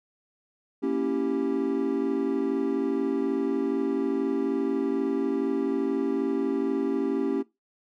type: chord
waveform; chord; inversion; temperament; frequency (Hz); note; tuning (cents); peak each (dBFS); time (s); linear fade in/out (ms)
triangle; A# diminished seventh; none; equal; 233.1 / 277.2 / 329.6 / 392; A#3 / C#4 / E4 / G4; 0 / 0 / 0 / 0; -30 / -25 / -30 / -27; 0.82-7.43; 20
effects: noise-tail reverb RT60 0.2 s tail -19 dB re dry